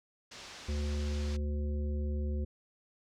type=low-pass noise; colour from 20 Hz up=white; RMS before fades=-49 dBFS; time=0.31-1.37 s; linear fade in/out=10 ms; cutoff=5900 Hz; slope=24 dB/octave
type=harmonic tone; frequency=73.42 Hz; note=D2; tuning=in tune; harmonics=1 / 3 / 5 / 7; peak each=-31 / -41 / -45 / -48 dBFS; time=0.68-2.45 s; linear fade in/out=10 ms
effects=none